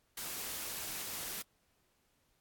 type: noise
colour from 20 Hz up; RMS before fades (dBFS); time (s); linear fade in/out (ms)
white; -41; 0.17-1.42; 5
effects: pink hiss -75 dBFS RMS until 2.4 s + AAC 64 kbps